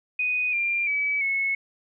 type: tone with pitch steps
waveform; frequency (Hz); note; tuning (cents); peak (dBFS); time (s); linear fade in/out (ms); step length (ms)
sine; 2489 / 2386 / 2288 / 2193; D#7 / D7 / D7 / C#7; 0 / +27 / -46 / -19; -22; 0.19-1.55; 5; 340
effects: none